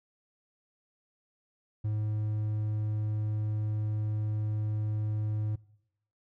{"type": "tone", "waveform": "triangle", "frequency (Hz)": 106.8, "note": "G#2", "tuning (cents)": 49, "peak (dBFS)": -26, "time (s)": [1.84, 5.56], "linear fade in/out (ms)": 10, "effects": ["noise-tail reverb RT60 0.8 s tail -22 dB re dry"]}